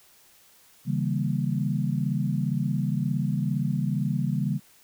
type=chord; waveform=sine; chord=C# diminished seventh; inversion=none; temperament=equal with one note detuned; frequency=138.59 / 160.68 / 196 / 233.1 Hz; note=C#3 / E3 / G3 / Bb3; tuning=0 / -44 / 0 / 0 cents; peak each=-27 / -29 / -29 / -32 dBFS; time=0.85-4.6 s; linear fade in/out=50 ms; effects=white hiss -57 dBFS RMS until 4.83 s